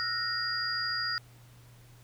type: tone cluster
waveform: sine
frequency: 1333 / 1446 / 1860 / 4835 Hz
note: E6 / F#6 / A#6 / D8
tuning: +19 / -40 / -4 / +50 cents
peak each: -38 / -36 / -36 / -32 dBFS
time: 0-1.18 s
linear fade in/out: 0 ms
effects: added 120 Hz sine -53 dBFS peak until 2.03 s + pink hiss -60 dBFS RMS until 2.03 s